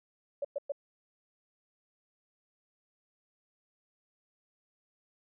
sine tone bursts, 567 Hz, C#5, 39 cents sharp, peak -30 dBFS, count 3, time 0.42-0.721 s, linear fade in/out 5 ms, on 27 ms, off 110 ms, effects none

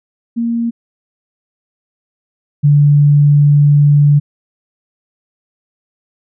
sine tone pair in turn, 233.1 / 145.45 Hz, A#3 / D3, 0 / -16 cents, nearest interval minor sixth, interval 816 cents, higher first, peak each -13 / -5 dBFS, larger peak second, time 0.36-0.71 / 2.63-4.2 s, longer second, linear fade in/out 20 ms, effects none

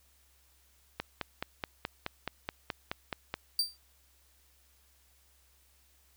click train, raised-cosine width 0.3 ms, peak -17 dBFS, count 12, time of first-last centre 1-3.34 s, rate 4.7 Hz
40% pulse tone with exponential decay, 4671 Hz, D8, 10 cents flat, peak -22 dBFS, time 3.59-3.77 s, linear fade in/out 2 ms, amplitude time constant 37 ms
effects added 66 Hz sine -67 dBFS peak until 6.16 s + white hiss -67 dBFS RMS until 6.16 s

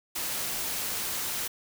white noise, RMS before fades -32 dBFS, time 0.15-1.48 s, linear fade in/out 10 ms, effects none

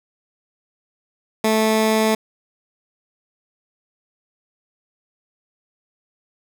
15% pulse tone, 219.1 Hz, A3, 7 cents flat, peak -9 dBFS, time 1.44-2.15 s, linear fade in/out 5 ms, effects none

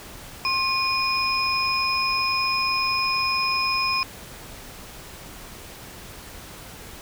sine tone cluster, 1064 / 2456 / 5110 Hz, C6 / D#7 / D#8, +29 / -23 / +45 cents, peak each -25 dBFS, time 0.45-4.03 s, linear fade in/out 0 ms, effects pink hiss -41 dBFS RMS until 7.01 s

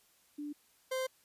sine / 40% pulse tone pair in turn, 293.7 / 520.1 Hz, D4 / C5, 0 / -10 cents, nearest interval minor seventh, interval 990 cents, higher second, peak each -38 / -32 dBFS, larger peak second, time 0.38-0.53 / 0.91-1.07 s, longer second, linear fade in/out 10 ms, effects white hiss -68 dBFS RMS until 1.24 s + resampled to 32000 Hz

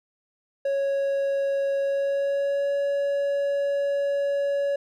triangle tone with pitch glide, 553 to 563.3 Hz, C#5 to C#5, -4 to +28 cents, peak -20 dBFS, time 0.65-4.76 s, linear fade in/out 5 ms, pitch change +32 cents, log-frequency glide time 1.8-2.75 s, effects none

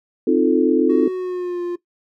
sine chord, F dominant seventh, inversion second, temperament equal, 261.6 / 311.1 / 349.2 / 440 Hz, C4 / Eb4 / F4 / A4, 0 / 0 / 0 / 0 cents, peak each -18 dBFS, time 0.27-1.08 s, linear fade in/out 5 ms
triangle tone with pitch glide, 373.6 to 350.6 Hz, F#4 to F4, +17 to +7 cents, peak -19 dBFS, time 0.89-1.76 s, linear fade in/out 10 ms, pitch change -110 cents, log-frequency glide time 1.06-1.62 s
effects noise-tail reverb RT60 0.1 s tail -17 dB re dry

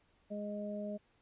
harmonic tone, 207.1 Hz, G#3, 5 cents flat, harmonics 1 / 2 / 3, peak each -40 / -48 / -41 dBFS, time 0.3-0.98 s, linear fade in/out 20 ms, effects pink hiss -72 dBFS RMS until 1.21 s + resampled to 8000 Hz

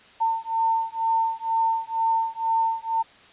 sine beating tone pair, 902 / 904.1 Hz, A5 / A5, +43 / +47 cents, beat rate 2.1 Hz, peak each -24 dBFS, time 0.2-3.03 s, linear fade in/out 20 ms, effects white hiss -51 dBFS RMS until 3.32 s + resampled to 8000 Hz

